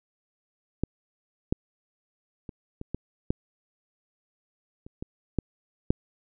clicks, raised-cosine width 3 ms, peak -12 / -10 / -25 / -23 / -17 / -11 / -30 / -21 / -11 / -7 dBFS, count 10, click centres 0.836 / 1.525 / 2.492 / 2.814 / 2.946 / 3.305 / 4.865 / 5.025 / 5.387 / 5.905 s, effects none

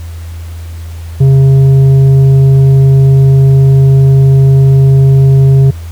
sine tone with tanh clipping, 135.1 Hz, C#3, 44 cents flat, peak -3 dBFS, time 1.2-5.71 s, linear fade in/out 10 ms, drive 6 dB, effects added 83 Hz sine -20 dBFS peak until 5.91 s + pink hiss -37 dBFS RMS until 5.91 s

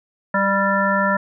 harmonic tone with a mistuned harmonic, 196 Hz, G3, in tune, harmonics 1 / 3 / 5 / 7 / 9, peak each -22 / -22 / -22 / -22 / -22 dBFS, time 0.34-1.17 s, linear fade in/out 5 ms, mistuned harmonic 3, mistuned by +22 cents, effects none

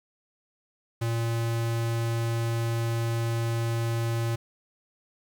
square tone, 115.6 Hz, A#2, 14 cents flat, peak -26 dBFS, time 1.01-4.36 s, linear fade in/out 10 ms, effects 9-bit

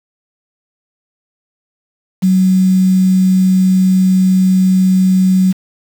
sine tone with quantisation, 187.1 Hz, F#3, 20 cents sharp, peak -7 dBFS, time 2.22-5.53 s, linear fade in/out 20 ms, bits 5, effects none

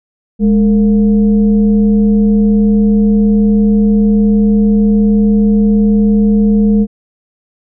sine tone with frequency modulation, 208.6 Hz, G#3, 8 cents sharp, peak -6 dBFS, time 0.39-6.87 s, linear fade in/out 50 ms, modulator 248 Hz, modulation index 0.48, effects none

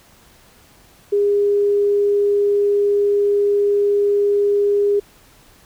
sine tone, 407.1 Hz, G#4, 35 cents flat, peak -13 dBFS, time 1.12-5 s, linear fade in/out 10 ms, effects pink hiss -50 dBFS RMS until 5.65 s

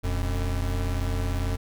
square tone pair together, 41.01 / 89.7 Hz, E1 / F2, -8 / +47 cents, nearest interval octave + major second, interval 1355 cents, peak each -28 dBFS, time 0.03-1.57 s, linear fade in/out 20 ms, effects none

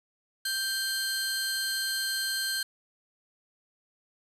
sawtooth tone pair together, 1568 / 4205 Hz, G6 / C8, 0 / +8 cents, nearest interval octave + perfect fourth, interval 1708 cents, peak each -28 dBFS, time 0.45-2.63 s, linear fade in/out 5 ms, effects resampled to 32000 Hz + 8-bit

